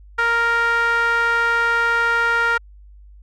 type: tone with band-pass filter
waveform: sawtooth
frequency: 466.2 Hz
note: A#4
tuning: in tune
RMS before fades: -18 dBFS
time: 0.18-2.58 s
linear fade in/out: 10 ms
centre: 1500 Hz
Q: 4
effects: added 50 Hz sine -41 dBFS peak until 3.22 s